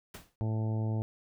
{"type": "noise with exponential decay", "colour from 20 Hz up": "pink", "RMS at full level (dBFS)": -42, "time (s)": [0.14, 0.36], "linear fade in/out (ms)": 5, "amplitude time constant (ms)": 47}
{"type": "harmonic tone", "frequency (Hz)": 110, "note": "A2", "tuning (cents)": 0, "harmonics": [1, 2, 3, 4, 5, 6, 7, 8], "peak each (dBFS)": [-29, -38, -42, -46, -48, -48, -51, -50], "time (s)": [0.41, 1.02], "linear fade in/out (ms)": 0}
{"effects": []}